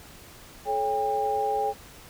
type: tone cluster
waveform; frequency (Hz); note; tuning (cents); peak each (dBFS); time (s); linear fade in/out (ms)
sine; 430.3 / 553 / 802; A4 / C#5 / G5; -39 / -4 / +39; -29 / -33 / -25; 0.65-1.74; 50
effects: pink hiss -48 dBFS RMS until 2.09 s